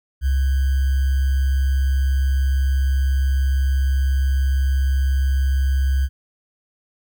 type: tone with sample-and-hold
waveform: sine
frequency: 67 Hz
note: C2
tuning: 42 cents sharp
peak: -15 dBFS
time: 0.21-6.09 s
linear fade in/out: 50 ms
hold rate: 1575 Hz
effects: none